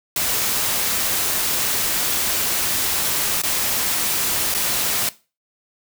white noise with dropouts, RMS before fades -21 dBFS, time 0.16-5.09 s, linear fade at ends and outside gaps 2 ms, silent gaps 3.418-3.435 / 4.541-4.547 s, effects noise-tail reverb RT60 0.3 s tail -18 dB re dry

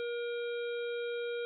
harmonic tone with a mistuned harmonic, 475.7 Hz, A#4, 35 cents sharp, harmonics 1 / 3 / 5 / 7 / 8, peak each -34 / -44 / -48 / -51 / -52 dBFS, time 0-1.45 s, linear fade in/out 0 ms, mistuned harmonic 7, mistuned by -53 cents, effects none

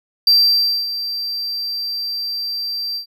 triangle tone with ADSR envelope, 4700 Hz, D8, 1 cent sharp, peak -7 dBFS, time 0.27-3.06 s, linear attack 3 ms, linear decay 590 ms, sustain -13 dB, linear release 100 ms, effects none

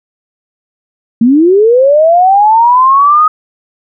sine linear sweep, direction up, 220 to 1262 Hz, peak -3 dBFS, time 1.21-3.28 s, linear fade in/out 5 ms, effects none

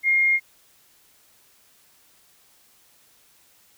sine tone, 2131 Hz, C7, 31 cents sharp, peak -16 dBFS, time 0.03-0.4 s, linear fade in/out 50 ms, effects white hiss -58 dBFS RMS until 3.77 s

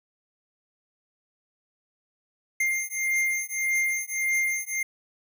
square beating tone pair, 2107 / 2108.7 Hz, C7 / C7, +12 / +13 cents, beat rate 1.7 Hz, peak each -28 dBFS, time 2.6-4.83 s, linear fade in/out 5 ms, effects none

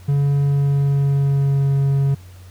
triangle tone with pitch glide, 141.4 to 138.41 Hz, C#3 to C#3, +35 to -2 cents, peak -12 dBFS, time 0.08-2.15 s, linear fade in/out 10 ms, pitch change -37 cents, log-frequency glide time 0.35-1.7 s, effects added 91 Hz sine -38 dBFS peak until 2.5 s + pink hiss -50 dBFS RMS until 2.5 s

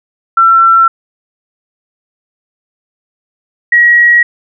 sine tone pair in turn, 1348 / 1906.4 Hz, E6 / A#6, +38 / +38 cents, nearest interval tritone, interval 600 cents, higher second, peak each -3 dBFS, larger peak neither, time 0.37-0.88 / 3.72-4.23 s, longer neither, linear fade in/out 5 ms, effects none

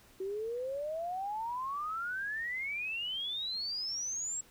sine exponential sweep, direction up, 373.7 to 7720 Hz, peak -34 dBFS, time 0.2-4.41 s, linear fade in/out 5 ms, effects pink hiss -61 dBFS RMS until 4.5 s

